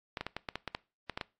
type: clicks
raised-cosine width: 0.3 ms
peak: -19 dBFS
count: 11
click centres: 0.172 / 0.21 / 0.266 / 0.366 / 0.488 / 0.556 / 0.677 / 0.749 / 1.097 / 1.175 / 1.212 s
effects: noise-tail reverb RT60 0.3 s tail -22 dB re dry + AAC 32 kbps